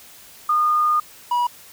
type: tone pair in turn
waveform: sine / triangle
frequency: 1221 / 969.1 Hz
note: D#6 / B5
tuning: -33 / -33 cents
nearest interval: major third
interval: 400 cents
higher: first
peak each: -15 dBFS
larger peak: neither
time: 0.49-1 / 1.31-1.47 s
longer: first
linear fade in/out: 5 ms
effects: white hiss -45 dBFS RMS until 1.72 s